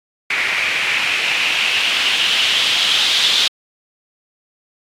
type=noise with low-pass filter sweep; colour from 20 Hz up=blue; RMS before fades=-17 dBFS; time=0.3-3.48 s; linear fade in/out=5 ms; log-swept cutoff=2200 to 3600 Hz; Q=4.1; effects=AAC 64 kbps